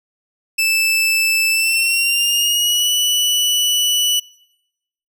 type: tone with pitch glide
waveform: sawtooth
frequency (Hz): 2637 to 2960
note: E7 to F#7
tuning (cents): 0 to 0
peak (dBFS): -11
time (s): 0.58-4.2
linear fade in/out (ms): 10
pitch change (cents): +200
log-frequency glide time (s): 1.5-2.91
effects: noise-tail reverb RT60 0.9 s tail -24 dB re dry